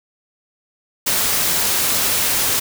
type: noise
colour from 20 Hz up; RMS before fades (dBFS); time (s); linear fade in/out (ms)
white; -18; 1.06-2.6; 10
effects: none

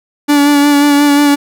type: tone with vibrato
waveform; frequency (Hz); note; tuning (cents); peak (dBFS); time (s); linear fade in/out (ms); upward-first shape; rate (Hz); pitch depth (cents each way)
45% pulse; 288.5; D4; -31; -6; 0.28-1.36; 20; sine; 5.6; 23
effects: none

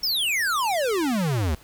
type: exponential sweep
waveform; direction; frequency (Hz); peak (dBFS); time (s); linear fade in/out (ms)
square; down; 5520 to 70.7; -22; 0.03-1.55; 5
effects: pink hiss -51 dBFS RMS until 1.63 s

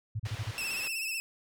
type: tone bursts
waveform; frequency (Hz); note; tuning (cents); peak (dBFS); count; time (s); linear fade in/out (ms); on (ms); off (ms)
sine; 107.7; A2; -37; -30; 5; 0.15-0.513; 10; 47; 32
type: low-pass noise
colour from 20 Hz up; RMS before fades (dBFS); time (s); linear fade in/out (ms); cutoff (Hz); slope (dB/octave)
white; -45; 0.25-0.88; 5; 3600; 12
type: tone with vibrato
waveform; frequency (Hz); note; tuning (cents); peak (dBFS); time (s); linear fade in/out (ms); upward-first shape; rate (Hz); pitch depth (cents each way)
sawtooth; 2637; E7; 0; -29; 0.58-1.2; 0; triangle; 16; 71
effects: none

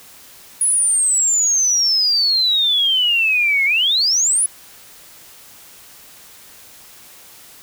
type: exponential two-way sweep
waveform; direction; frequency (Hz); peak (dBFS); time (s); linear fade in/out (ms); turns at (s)
sine; down then up; 10470 to 2139 to 10470; -13; 0.61-4.46; 2; 3.65
effects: white hiss -43 dBFS RMS until 7.62 s

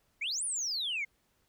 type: exponential two-way sweep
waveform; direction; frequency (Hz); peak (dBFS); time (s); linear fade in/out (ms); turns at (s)
sine; up then down; 2093 to 9930 to 2093; -30; 0.21-1.05; 10; 0.44
effects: tanh soft clip ceiling -28 dBFS + pink hiss -73 dBFS RMS until 1.48 s

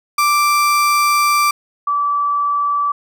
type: tone pair in turn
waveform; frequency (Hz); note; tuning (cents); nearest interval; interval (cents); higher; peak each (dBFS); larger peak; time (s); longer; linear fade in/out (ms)
35% pulse / sine; 1175 / 1156.1; D6 / D6; +1 / -28; unison; 29; first; -10 / -14; first; 0.18-1.51 / 1.87-2.92; first; 5
effects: none

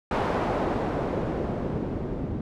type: noise with low-pass filter sweep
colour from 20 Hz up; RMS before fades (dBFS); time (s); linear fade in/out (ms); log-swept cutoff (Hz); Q
white; -28; 0.11-2.41; 2; 900 to 260; 0.9
effects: none

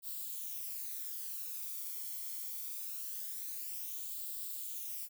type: noise with flanger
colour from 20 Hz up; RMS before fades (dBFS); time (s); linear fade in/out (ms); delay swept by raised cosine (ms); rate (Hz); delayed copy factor
violet; -42; 0.02-5.09; 50; 0.24 to 0.93; 0.23; +0.55
effects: none

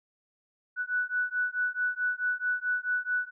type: beating tone pair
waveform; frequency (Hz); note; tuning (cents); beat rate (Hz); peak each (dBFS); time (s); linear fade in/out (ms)
sine; 1480 / 1484.6; F#6 / F#6; 0 / +5; 4.6; -30; 0.76-3.31; 50
effects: none

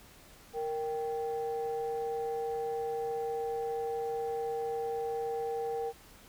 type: tone pair together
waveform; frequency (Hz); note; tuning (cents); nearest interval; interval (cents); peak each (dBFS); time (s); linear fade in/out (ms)
sine; 464.6 / 784; A#4 / G5; -6 / 0; major sixth; 906; -32 / -36; 0.53-5.93; 50
effects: tanh soft clip ceiling -26 dBFS + pink hiss -56 dBFS RMS until 6.28 s

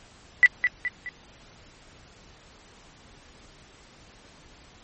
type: tone with echo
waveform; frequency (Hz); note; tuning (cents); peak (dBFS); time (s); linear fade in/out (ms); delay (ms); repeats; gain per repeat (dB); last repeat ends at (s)
sine; 1975.5; B6; 0; -10; 0.43-0.46; 0; 210; 3; -7; 1.09
effects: pink hiss -52 dBFS RMS until 4.83 s + MP3 32 kbps

